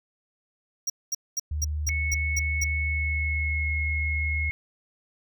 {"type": "tone bursts", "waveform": "square", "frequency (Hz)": 5680, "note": "F8", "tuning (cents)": 28, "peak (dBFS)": -25, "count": 8, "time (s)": [0.87, 2.642], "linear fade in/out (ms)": 5, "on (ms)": 29, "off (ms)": 220}
{"type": "tone", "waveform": "sine", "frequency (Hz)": 75.5, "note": "D2", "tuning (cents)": 48, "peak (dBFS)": -26, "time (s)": [1.51, 4.5], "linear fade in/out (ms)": 5}
{"type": "tone with pitch glide", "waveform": "sine", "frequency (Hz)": [2204, 2169], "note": ["C#7", "C#7"], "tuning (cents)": [-11, -38], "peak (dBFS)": -27, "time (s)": [1.89, 4.51], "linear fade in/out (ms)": 0, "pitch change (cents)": -27, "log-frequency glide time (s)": [2.82, 3.74]}
{"effects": []}